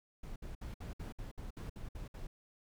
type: noise bursts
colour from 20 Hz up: brown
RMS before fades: -44 dBFS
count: 11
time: 0.23-2.27 s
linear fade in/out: 5 ms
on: 130 ms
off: 61 ms
effects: none